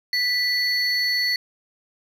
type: tone pair together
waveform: triangle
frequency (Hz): 1975.5 / 4423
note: B6 / C#8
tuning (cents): 0 / -5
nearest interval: octave + major second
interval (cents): 1395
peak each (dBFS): -21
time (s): 0.13-1.36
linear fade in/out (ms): 2
effects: none